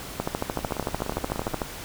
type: two click trains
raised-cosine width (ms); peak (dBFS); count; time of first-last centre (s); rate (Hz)
1; -17 / -11; 17 / 20; 0.59-1.537 / 0.2-1.618; 16.9 / 13.4
effects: pink hiss -38 dBFS RMS until 1.84 s